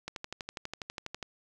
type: click train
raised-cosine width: 0.2 ms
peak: -20 dBFS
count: 15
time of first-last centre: 0.08-1.228 s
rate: 12.2 Hz
effects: none